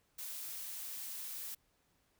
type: noise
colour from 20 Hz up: blue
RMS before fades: -44 dBFS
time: 0.18-1.55 s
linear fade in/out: 10 ms
effects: pink hiss -75 dBFS RMS until 2.19 s